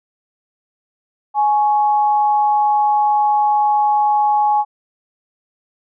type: tone pair together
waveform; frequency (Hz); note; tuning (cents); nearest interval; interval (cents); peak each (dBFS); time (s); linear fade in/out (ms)
sine; 837.8 / 1108.7; G#5 / C#6; +15 / 0; perfect fourth; 485; -12 / -24; 1.34-4.65; 50
effects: none